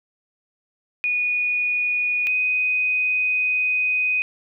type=tone pair in turn; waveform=sine; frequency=2462 / 2499 Hz; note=D#7 / D#7; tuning=-19 / +7 cents; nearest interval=unison; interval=26 cents; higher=second; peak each=-19 / -18 dBFS; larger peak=second; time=1.04-2.27 / 2.27-4.22 s; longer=second; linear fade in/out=0 ms; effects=none